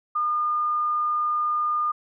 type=tone; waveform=sine; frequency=1214 Hz; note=D#6; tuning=43 cents flat; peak=-21 dBFS; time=0.15-1.92 s; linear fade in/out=10 ms; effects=none